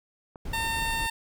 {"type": "click", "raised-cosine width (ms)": 1, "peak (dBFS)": -29, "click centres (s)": 0.358}
{"type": "noise", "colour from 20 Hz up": "brown", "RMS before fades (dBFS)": -35, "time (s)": [0.45, 1.07], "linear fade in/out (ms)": 5}
{"type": "tone", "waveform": "15% pulse", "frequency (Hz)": 907, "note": "A#5", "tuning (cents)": -48, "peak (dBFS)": -21, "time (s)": [0.53, 1.1], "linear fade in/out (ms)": 5}
{"effects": []}